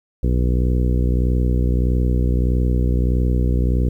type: harmonic tone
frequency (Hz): 61.6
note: B1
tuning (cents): -4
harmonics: 1 / 2 / 3 / 4 / 5 / 6 / 7 / 8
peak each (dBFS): -16 / -22 / -26 / -28 / -30 / -32 / -33 / -34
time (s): 0.23-3.89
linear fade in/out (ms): 5
effects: 9-bit